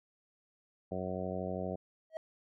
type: harmonic tone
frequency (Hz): 92.5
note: F#2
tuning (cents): 0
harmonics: 1 / 2 / 3 / 4 / 5 / 6 / 7 / 8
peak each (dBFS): -44 / -40 / -46 / -44 / -43 / -42 / -42 / -46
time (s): 0.91-1.76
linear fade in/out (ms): 10
type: tone with exponential growth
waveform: triangle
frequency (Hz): 639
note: D#5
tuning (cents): +46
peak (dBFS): -31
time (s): 2.1-2.17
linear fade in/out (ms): 1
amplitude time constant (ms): 15
effects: none